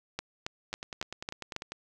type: two click trains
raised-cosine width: 0.2 ms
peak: -21 / -16 dBFS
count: 11 / 6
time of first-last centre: 0.73-1.72 / 0.19-1.564 s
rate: 10.1 / 3.64 Hz
effects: none